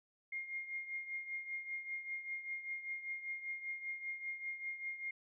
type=tone with tremolo; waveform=sine; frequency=2128 Hz; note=C7; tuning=29 cents sharp; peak=-37 dBFS; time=0.32-5.11 s; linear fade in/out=5 ms; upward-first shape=triangle; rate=5.1 Hz; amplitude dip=75%; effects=none